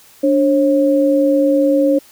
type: tone pair together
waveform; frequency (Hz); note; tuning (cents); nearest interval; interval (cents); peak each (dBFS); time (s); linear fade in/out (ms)
sine; 291.4 / 541.6; D4 / C#5; -13 / -40; major seventh; 1073; -13; 0.23-1.99; 10
effects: white hiss -46 dBFS RMS until 2.11 s